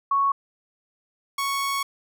sine / sawtooth tone pair in turn, 1108.7 / 1108.7 Hz, C#6 / C#6, 0 / 0 cents, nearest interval unison, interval 0 cents, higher neither, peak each -18 / -20 dBFS, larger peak first, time 0.11-0.32 / 1.38-1.83 s, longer second, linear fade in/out 5 ms, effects none

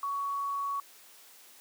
sine tone, 1120 Hz, C#6, 18 cents sharp, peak -30 dBFS, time 0.03-0.8 s, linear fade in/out 2 ms, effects white hiss -55 dBFS RMS until 1.6 s + high-pass 300 Hz 12 dB/octave

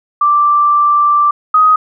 sine tone pair in turn, 1174.7 / 1254.3 Hz, D6 / D#6, 0 / +14 cents, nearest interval minor second, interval 114 cents, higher second, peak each -7 / -5 dBFS, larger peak second, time 0.21-1.31 / 1.54-1.76 s, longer first, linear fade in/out 5 ms, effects none

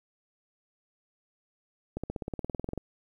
accelerating click train, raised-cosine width 2 ms, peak -20 dBFS, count 16, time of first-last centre 1.97-2.777 s, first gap 66 ms, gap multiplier 0.97, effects 10-bit

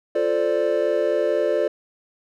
triangle chord, D minor seventh, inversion first, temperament equal, 349.2 / 440 / 523.3 / 587.3 Hz, F4 / A4 / C5 / D5, 0 / 0 / 0 / 0 cents, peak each -24 / -22 / -23 / -20 dBFS, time 0.15-1.68 s, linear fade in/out 5 ms, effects none

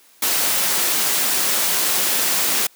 white noise, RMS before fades -19 dBFS, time 0.22-2.67 s, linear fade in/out 5 ms, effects white hiss -52 dBFS RMS until 2.75 s + high-pass 200 Hz 12 dB/octave

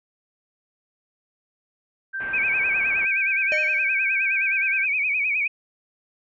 sine tone, 1568 Hz, G6, in tune, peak -26 dBFS, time 2.13-4.86 s, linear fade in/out 20 ms
white low-pass noise, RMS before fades -39 dBFS, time 2.2-3.05 s, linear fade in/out 5 ms, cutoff 2500 Hz, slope 48 dB/octave
sine tone with vibrato, 2380 Hz, D7, 22 cents sharp, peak -20 dBFS, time 2.33-5.48 s, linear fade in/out 10 ms, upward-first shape sine, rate 9.6 Hz, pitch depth 120 cents each way
square tone with exponential decay, 612 Hz, D#5, 29 cents flat, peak -24 dBFS, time 3.52-4.03 s, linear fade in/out 0 ms, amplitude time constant 110 ms
effects resampled to 16000 Hz

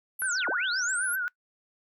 sine linear two-way sweep, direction down then up, 11930 to 261.7 to 11730 Hz, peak -30 dBFS, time 0.19-1.16 s, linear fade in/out 10 ms, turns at 0.49 s
sine tone with vibrato, 1480 Hz, F#6, in tune, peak -27 dBFS, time 0.22-1.28 s, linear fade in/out 0 ms, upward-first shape triangle, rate 7.6 Hz, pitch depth 100 cents each way
effects noise-tail reverb RT60 0.1 s tail -22 dB re dry

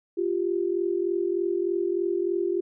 sine tone pair together, 348.7 / 392 Hz, F4 / G4, -3 / 0 cents, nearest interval major second, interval 203 cents, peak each -25 / -27 dBFS, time 0.17-2.61 s, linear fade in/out 10 ms, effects none

